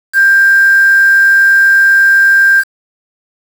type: tone with quantisation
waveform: sine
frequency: 1587 Hz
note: G6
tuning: 21 cents sharp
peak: -4 dBFS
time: 0.13-2.64 s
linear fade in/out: 50 ms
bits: 4
effects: none